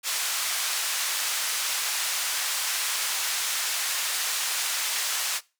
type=band-pass noise; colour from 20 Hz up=white; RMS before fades=-28 dBFS; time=0.03-5.41 s; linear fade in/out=50 ms; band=1000 to 9200 Hz; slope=12 dB/octave; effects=noise-tail reverb RT60 0.3 s tail -22 dB re dry